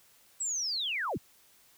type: linear sweep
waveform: sine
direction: down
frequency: 7902 to 41.24 Hz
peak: -30 dBFS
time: 0.4-1.18 s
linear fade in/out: 10 ms
effects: white hiss -62 dBFS RMS until 1.77 s